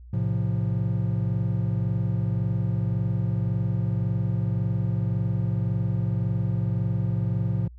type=chord; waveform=triangle; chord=F major; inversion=first; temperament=just; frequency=109.13 / 130.96 / 174.61 Hz; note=A2 / C3 / F3; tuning=-14 / +2 / 0 cents; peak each=-23 / -26 / -27 dBFS; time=0.13-7.68 s; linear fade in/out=5 ms; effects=added 60 Hz sine -42 dBFS peak until 7.78 s